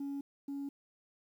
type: tone pair in turn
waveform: sine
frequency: 280 / 280 Hz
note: C#4 / C#4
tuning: +18 / +18 cents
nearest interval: unison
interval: 0 cents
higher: neither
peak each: -34 / -35 dBFS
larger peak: first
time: 0-0.21 / 0.48-0.69 s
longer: neither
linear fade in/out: 5 ms
effects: tanh soft clip ceiling -35 dBFS + 11-bit